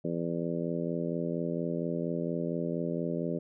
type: harmonic tone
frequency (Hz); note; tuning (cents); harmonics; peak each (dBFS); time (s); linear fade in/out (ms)
84.3; E2; +39; 2 / 3 / 4 / 5 / 6 / 7; -34 / -36 / -37 / -38 / -39 / -39; 0.04-3.39; 10
effects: none